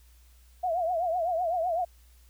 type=tone with vibrato; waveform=sine; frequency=690 Hz; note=F5; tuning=21 cents flat; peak=-25 dBFS; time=0.63-1.85 s; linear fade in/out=10 ms; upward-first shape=triangle; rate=7.9 Hz; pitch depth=150 cents each way; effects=added 60 Hz sine -54 dBFS peak until 2.29 s + white hiss -64 dBFS RMS until 2.29 s